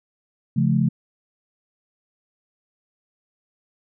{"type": "chord", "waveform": "sine", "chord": "Db augmented", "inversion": "none", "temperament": "just", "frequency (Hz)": [138.59, 173.24, 216.5], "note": ["Db3", "F3", "A3"], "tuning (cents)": [0, -14, -28], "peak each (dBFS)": [-20, -21, -21], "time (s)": [0.56, 0.89], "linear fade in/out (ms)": 10, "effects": []}